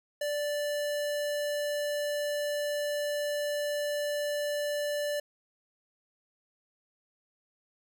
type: tone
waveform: square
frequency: 586 Hz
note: D5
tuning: 4 cents flat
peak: -30 dBFS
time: 0.21-5.2 s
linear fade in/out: 5 ms
effects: none